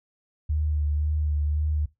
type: tone with vibrato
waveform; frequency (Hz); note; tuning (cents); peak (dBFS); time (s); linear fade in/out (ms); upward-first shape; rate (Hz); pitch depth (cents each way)
sine; 75.1; D2; +39; -22; 0.49-1.86; 10; sine; 1.9; 28
effects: noise-tail reverb RT60 0.2 s tail -19 dB re dry